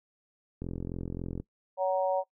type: click train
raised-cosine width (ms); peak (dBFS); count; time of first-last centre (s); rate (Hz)
3; -23; 35; 0.62-1.4; 43.6
type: harmonic tone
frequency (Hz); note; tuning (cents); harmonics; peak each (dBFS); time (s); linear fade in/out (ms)
187.3; F#3; +21; 3 / 4 / 5; -27 / -31 / -33; 1.77-2.24; 50
effects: noise-tail reverb RT60 0.1 s tail -20 dB re dry